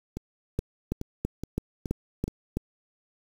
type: two click trains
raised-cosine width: 3 ms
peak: -14 / -20 dBFS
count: 7 / 6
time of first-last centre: 0.59-2.57 / 0.17-2.28 s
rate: 3.03 / 2.37 Hz
effects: 7-bit